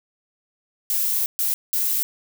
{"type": "noise bursts at uneven times", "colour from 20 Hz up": "violet", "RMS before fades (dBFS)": -22, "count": 3, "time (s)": [[0.9, 1.26], [1.39, 1.54], [1.73, 2.03]], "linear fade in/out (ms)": 0, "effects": []}